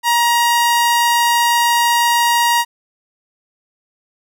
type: tone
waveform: sawtooth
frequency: 946 Hz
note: A#5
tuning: 25 cents sharp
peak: -8 dBFS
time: 0.03-2.65 s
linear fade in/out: 50 ms
effects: none